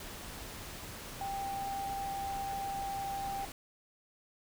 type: tone in noise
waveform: sine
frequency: 789 Hz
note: G5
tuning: 11 cents sharp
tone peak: -35 dBFS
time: 1.21-3.45 s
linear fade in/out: 2 ms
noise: pink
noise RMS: -45 dBFS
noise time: 0-3.52 s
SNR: +7 dB
effects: none